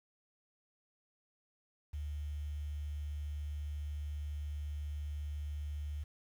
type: tone with quantisation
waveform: sine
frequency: 73.8 Hz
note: D2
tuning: 9 cents sharp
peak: -37 dBFS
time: 1.93-6.04 s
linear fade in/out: 10 ms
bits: 10
effects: none